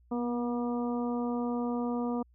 harmonic tone with a mistuned harmonic, 240 Hz, B3, 49 cents flat, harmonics 1 / 2 / 3 / 4 / 5, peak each -30 / -36 / -40 / -42 / -44 dBFS, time 0.11-2.23 s, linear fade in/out 10 ms, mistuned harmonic 1, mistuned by +17 cents, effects added 60 Hz sine -59 dBFS peak until 2.34 s

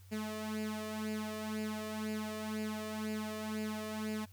sawtooth tone with flanger, 215.6 Hz, A3, 35 cents flat, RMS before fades -39 dBFS, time 0.11-4.26 s, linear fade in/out 20 ms, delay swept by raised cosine 0.41 to 1.71 ms, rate 2 Hz, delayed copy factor +0.7, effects added 94 Hz sine -54 dBFS peak until 4.32 s + white hiss -66 dBFS RMS until 4.32 s

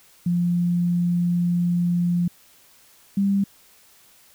sine tone pair in turn, 174.61 / 197.87 Hz, F3 / G3, 0 / +16 cents, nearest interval major second, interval 216 cents, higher second, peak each -18 / -17 dBFS, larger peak second, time 0.26-2.28 / 3.17-3.44 s, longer first, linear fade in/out 5 ms, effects white hiss -54 dBFS RMS until 4.34 s

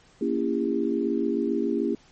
sine chord, A# diminished seventh, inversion none, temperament just, 233.1 / 279.7 / 335.6 / 402.8 Hz, A#3 / C#4 / E4 / G4, 0 / +16 / +31 / +47 cents, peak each -28 dBFS, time 0.21-1.95 s, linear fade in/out 5 ms, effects pink hiss -57 dBFS RMS until 2.11 s + MP3 32 kbps

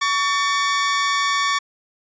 sawtooth tone pair together, 1128.7 / 1793 Hz, C#6 / A6, +31 / +32 cents, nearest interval minor sixth, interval 801 cents, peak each -15 / -20 dBFS, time 0.01-1.59 s, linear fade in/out 10 ms, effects resampled to 16000 Hz

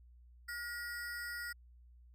square ring-modulated tone, 1668 Hz, G#6, 7 cents sharp, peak -38 dBFS, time 0.48-1.53 s, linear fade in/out 10 ms, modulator 242 Hz, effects added 60 Hz sine -57 dBFS peak until 2.14 s

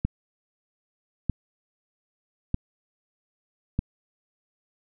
click train, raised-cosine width 5 ms, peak -11 dBFS, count 4, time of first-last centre 0.05-3.791 s, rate 0.802 Hz, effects none

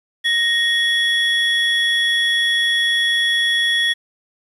triangle tone pair together, 1864.7 / 3369 Hz, A#6 / G#7, 0 / +24 cents, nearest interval minor seventh, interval 1024 cents, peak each -16 dBFS, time 0.24-3.94 s, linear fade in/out 20 ms, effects resampled to 32000 Hz + 8-bit

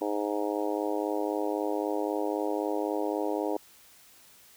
harmonic tone, 103.83 Hz, G#2, in tune, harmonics 3 / 4 / 5 / 6 / 7 / 8 / 9, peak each -32 / -33 / -34 / -37 / -38 / -39 / -40 dBFS, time 0.01-3.57 s, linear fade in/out 5 ms, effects white hiss -56 dBFS RMS until 4.56 s

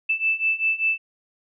sine beating tone pair, 2637 / 2642.1 Hz, E7 / E7, 0 / +3 cents, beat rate 5.1 Hz, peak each -24 / -22 dBFS, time 0.09-0.98 s, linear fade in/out 10 ms, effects none

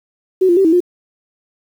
sine tone with pitch steps, 374.4 / 346.6 / 386.9 / 323.2 / 355.6 Hz, F#4 / F4 / G4 / E4 / F4, +20 / -13 / -23 / -34 / +31 cents, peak -8 dBFS, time 0.41-0.805 s, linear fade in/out 10 ms, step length 79 ms, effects 7-bit

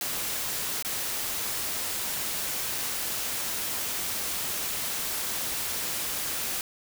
white noise with dropouts, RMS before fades -31 dBFS, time 0.01-6.61 s, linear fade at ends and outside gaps 1 ms, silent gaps 0.825-0.848 s, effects none

